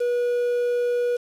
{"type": "tone with quantisation", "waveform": "triangle", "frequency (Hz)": 484.9, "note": "B4", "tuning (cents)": -32, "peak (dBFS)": -18, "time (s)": [0, 1.17], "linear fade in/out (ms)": 10, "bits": 7, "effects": ["low-pass 9000 Hz 12 dB/octave"]}